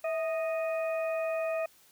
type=harmonic tone with a mistuned harmonic; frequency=621 Hz; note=D#5; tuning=3 cents flat; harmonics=1 / 2 / 3 / 4; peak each=-29 / -41 / -46 / -41 dBFS; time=0.04-1.66 s; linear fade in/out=5 ms; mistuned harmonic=1; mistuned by=+78 cents; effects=white hiss -61 dBFS RMS until 1.91 s

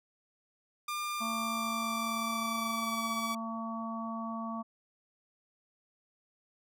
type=tone with pitch glide; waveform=sawtooth; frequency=1199 to 1145.5 Hz; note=D6 to D6; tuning=+36 to -44 cents; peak=-30 dBFS; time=0.88-3.35 s; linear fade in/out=5 ms; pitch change=-80 cents; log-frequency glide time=1.07-3.05 s
type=harmonic tone; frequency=226 Hz; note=A3; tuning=47 cents sharp; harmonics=1 / 3 / 4 / 5; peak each=-37 / -43 / -46 / -40 dBFS; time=1.2-4.63 s; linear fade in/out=20 ms
effects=none

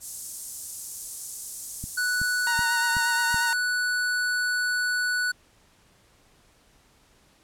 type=high-pass noise; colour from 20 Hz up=pink; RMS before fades=-34 dBFS; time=0-3.56 s; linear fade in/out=50 ms; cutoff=7100 Hz; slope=24 dB/octave
type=click train; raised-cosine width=5 ms; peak=-22 dBFS; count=5; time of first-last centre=1.84-3.344 s; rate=2.66 Hz
type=tone; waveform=square; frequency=1480 Hz; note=F#6; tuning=in tune; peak=-24 dBFS; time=1.97-5.32 s; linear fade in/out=10 ms
type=tone with vibrato; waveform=sawtooth; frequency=932.3 Hz; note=A#5; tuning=in tune; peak=-23 dBFS; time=2.47-3.53 s; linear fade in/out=0 ms; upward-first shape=sine; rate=8.5 Hz; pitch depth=27 cents each way
effects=pink hiss -60 dBFS RMS until 7.43 s + low-pass 11000 Hz 12 dB/octave

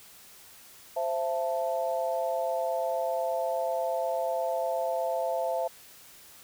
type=chord; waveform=sine; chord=A minor; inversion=first; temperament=equal with one note detuned; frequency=523.3 / 671.6 / 880 Hz; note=C5 / E5 / A5; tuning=0 / +32 / 0 cents; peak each=-31 / -29 / -35 dBFS; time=0.96-5.68 s; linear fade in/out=10 ms; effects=white hiss -52 dBFS RMS until 6.43 s

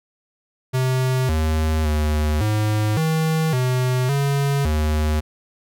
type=tone with pitch steps; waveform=square; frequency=129.2 / 78.5 / 75.9 / 106.8 / 159.4 / 127.1 / 140.3 / 76.6 Hz; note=C3 / D#2 / D#2 / G#2 / D#3 / C3 / C#3 / D#2; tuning=-21 / +16 / -42 / +49 / +42 / -50 / +21 / -27 cents; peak=-18 dBFS; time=0.73-5.21 s; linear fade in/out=20 ms; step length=560 ms; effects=none

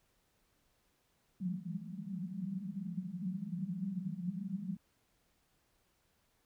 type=band-pass noise; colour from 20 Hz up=pink; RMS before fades=-40 dBFS; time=1.4-4.77 s; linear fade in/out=5 ms; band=170 to 200 Hz; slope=96 dB/octave; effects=pink hiss -75 dBFS RMS until 6.45 s

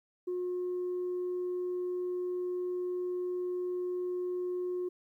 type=tone; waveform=sine; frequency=360.3 Hz; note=F#4; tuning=46 cents flat; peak=-30 dBFS; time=0.27-4.89 s; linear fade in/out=10 ms; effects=tanh soft clip ceiling -29 dBFS + 12-bit

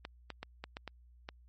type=clicks; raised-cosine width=0.3 ms; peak=-25 dBFS; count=7; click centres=0.051 / 0.303 / 0.43 / 0.64 / 0.769 / 0.877 / 1.289 s; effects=added 60 Hz sine -57 dBFS peak until 1.48 s + MP3 32 kbps

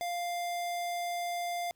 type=tone; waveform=square; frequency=698.5 Hz; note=F5; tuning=in tune; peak=-33 dBFS; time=0.01-1.71 s; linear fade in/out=0 ms; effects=pink hiss -75 dBFS RMS until 1.75 s

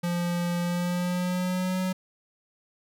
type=tone with pitch glide; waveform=square; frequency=174 to 185.41 Hz; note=F3 to F#3; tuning=-6 to +4 cents; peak=-26 dBFS; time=0.03-1.93 s; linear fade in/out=10 ms; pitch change=+110 cents; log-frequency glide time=0.61-1.79 s; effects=11-bit

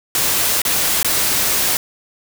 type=noise with dropouts; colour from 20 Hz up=white; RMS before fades=-17 dBFS; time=0.15-1.77 s; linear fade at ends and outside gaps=1 ms; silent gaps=0.618-0.651 / 1.029-1.046 s; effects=none

